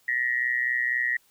sine tone with amplitude modulation, 1901 Hz, A#6, 33 cents sharp, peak -19 dBFS, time 0.08-1.17 s, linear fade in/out 5 ms, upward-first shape sine, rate 124 Hz, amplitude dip 85%, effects white hiss -63 dBFS RMS until 1.3 s

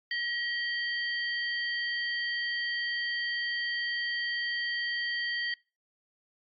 sine tone cluster, 1909 / 3160 / 4587 Hz, A#6 / G7 / D8, +41 / +13 / -42 cents, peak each -31 / -37 / -38 dBFS, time 0.11-5.54 s, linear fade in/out 2 ms, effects noise-tail reverb RT60 0.3 s tail -24 dB re dry + AAC 64 kbps

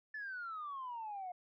sine exponential sweep, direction down, 1760 to 710 Hz, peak -40 dBFS, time 0.14-1.32 s, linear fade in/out 5 ms, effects tanh soft clip ceiling -37 dBFS

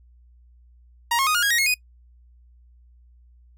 sawtooth tone with pitch steps, 942 / 1082.1 / 1243 / 1427.8 / 1640.1 / 1884 / 2164 / 2486 Hz, A#5 / C#6 / D#6 / F6 / G#6 / A#6 / C#7 / D#7, +18 / -42 / -2 / +38 / -22 / +18 / -42 / -2 cents, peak -15 dBFS, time 1.11-1.742 s, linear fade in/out 5 ms, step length 79 ms, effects noise-tail reverb RT60 0.1 s tail -24 dB re dry + added 60 Hz sine -50 dBFS peak until 3.57 s

